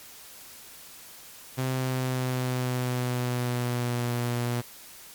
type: tone with pitch glide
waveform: sawtooth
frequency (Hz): 130 to 120.6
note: C3 to B2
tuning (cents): -11 to -41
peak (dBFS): -22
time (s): 1.57-4.62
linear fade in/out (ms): 20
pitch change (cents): -130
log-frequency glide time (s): 1.7-4.1
effects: white hiss -47 dBFS RMS until 5.14 s + MP3 96 kbps